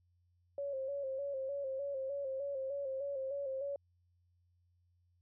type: tone with vibrato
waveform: sine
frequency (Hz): 547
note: C#5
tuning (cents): -23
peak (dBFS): -36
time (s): 0.58-3.76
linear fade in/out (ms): 2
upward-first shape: square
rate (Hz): 3.3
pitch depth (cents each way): 50
effects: added 88 Hz sine -70 dBFS peak until 5.21 s